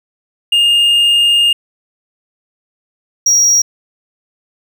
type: tone pair in turn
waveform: triangle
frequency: 2828 / 5685 Hz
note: F7 / F8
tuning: +21 / +30 cents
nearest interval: octave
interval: 1209 cents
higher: second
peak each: -6 dBFS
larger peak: neither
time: 0.52-1.53 / 3.26-3.62 s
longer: first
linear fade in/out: 5 ms
effects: none